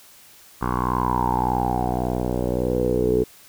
10% pulse tone with low-pass filter sweep, 61.74 Hz, B1, in tune, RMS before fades -22 dBFS, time 0.61-3.24 s, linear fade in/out 10 ms, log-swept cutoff 1200 to 420 Hz, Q 9.1, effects white hiss -49 dBFS RMS until 3.48 s

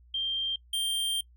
sine / square tone pair in turn, 3172 / 3172 Hz, G7 / G7, +20 / +20 cents, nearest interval unison, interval 0 cents, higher neither, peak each -27 dBFS, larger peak neither, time 0.14-0.56 / 0.73-1.21 s, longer second, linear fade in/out 5 ms, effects noise-tail reverb RT60 0.1 s tail -23 dB re dry + added 60 Hz sine -54 dBFS peak until 1.36 s

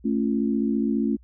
sine chord, A augmented, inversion none, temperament just, 220 / 275 / 343.8 Hz, A3 / C#4 / E#4, 0 / -14 / -27 cents, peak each -23 / -25 / -29 dBFS, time 0.04-1.17 s, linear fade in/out 20 ms, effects added 60 Hz sine -49 dBFS peak until 1.23 s

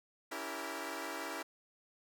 10% pulse chord, C# diminished seventh, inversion none, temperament equal with one note detuned, 283.3 / 329.6 / 392 / 466.2 Hz, C#4 / E4 / G4 / Bb4, +38 / 0 / 0 / 0 cents, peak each -37 / -35 / -38 / -38 dBFS, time 0.31-1.43 s, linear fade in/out 10 ms, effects none

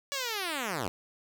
5% pulse linear sweep, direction down, 574 to 79.3 Hz, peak -20 dBFS, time 0.12-0.88 s, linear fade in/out 0 ms, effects none

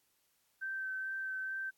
sine tone with vibrato, 1548 Hz, G6, 22 cents flat, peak -36 dBFS, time 0.61-1.71 s, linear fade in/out 20 ms, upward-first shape sine, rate 2.3 Hz, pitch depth 15 cents each way, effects white hiss -75 dBFS RMS until 1.77 s + AAC 64 kbps

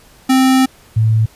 square / sine tone pair in turn, 261.6 / 110.59 Hz, C4 / A2, 0 / +9 cents, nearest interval octave + minor third, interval 1491 cents, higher first, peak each -9 dBFS, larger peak neither, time 0.29-0.66 / 0.96-1.26 s, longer first, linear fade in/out 10 ms, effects pink hiss -46 dBFS RMS until 1.35 s + resampled to 32000 Hz

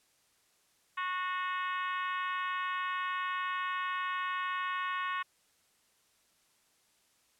harmonic tone with a mistuned harmonic, 366.6 Hz, F#4, 16 cents flat, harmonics 3 / 4 / 5 / 6 / 7 / 8 / 9 / 10, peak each -34 / -41 / -39 / -46 / -44 / -48 / -54 / -55 dBFS, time 0.97-5.23 s, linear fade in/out 10 ms, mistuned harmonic 6, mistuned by -19 cents, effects white hiss -70 dBFS RMS until 7.39 s + low-pass 11000 Hz 12 dB/octave

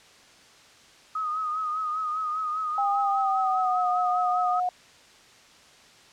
sine tone with vibrato, 1254 Hz, D#6, 13 cents sharp, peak -26 dBFS, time 1.15-4.6 s, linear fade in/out 5 ms, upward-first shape triangle, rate 5 Hz, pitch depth 58 cents each way
sine tone with pitch glide, 800 to 725.2 Hz, G5 to F#5, +35 to -35 cents, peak -23 dBFS, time 2.78-4.69 s, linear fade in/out 2 ms, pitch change -170 cents, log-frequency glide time 3.01-3.85 s
effects white hiss -53 dBFS RMS until 6.12 s + low-pass 6000 Hz 12 dB/octave

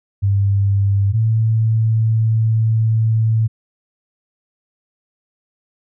sine tone pair in turn, 99.5 / 111.45 Hz, G2 / A2, +26 / +23 cents, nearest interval major second, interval 197 cents, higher second, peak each -12 dBFS, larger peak neither, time 0.22-1.13 / 1.13-3.48 s, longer second, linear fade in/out 20 ms, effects none

